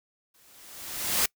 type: noise with exponential growth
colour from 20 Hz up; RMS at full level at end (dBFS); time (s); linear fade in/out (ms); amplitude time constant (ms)
white; -22; 0.34-1.26; 5; 200
effects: noise-tail reverb RT60 0.1 s tail -25 dB re dry